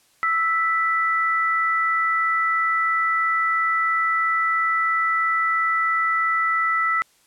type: tone pair together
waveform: sine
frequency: 1318.5 / 1975.5 Hz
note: E6 / B6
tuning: 0 / 0 cents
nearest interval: perfect fifth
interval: 700 cents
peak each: -20 / -22 dBFS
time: 0.23-7.02 s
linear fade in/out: 0 ms
effects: white hiss -59 dBFS RMS until 7.26 s + low-pass 11000 Hz 12 dB/octave